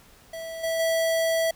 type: tone with level steps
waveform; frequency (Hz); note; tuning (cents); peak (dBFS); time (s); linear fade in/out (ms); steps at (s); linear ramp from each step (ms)
square; 655; E5; -11; -34 / -25 / -22; 0.33-1.51; 5; 0.63 / 0.79; 10
effects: pink hiss -54 dBFS RMS until 1.55 s